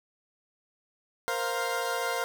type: chord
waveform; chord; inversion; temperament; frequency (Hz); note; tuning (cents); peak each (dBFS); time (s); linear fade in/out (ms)
20% pulse; Bb suspended second; none; equal with one note detuned; 467.8 / 523.3 / 698.5; Bb4 / C5 / F5; +6 / 0 / 0; -28; 1.28-2.24; 0
effects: none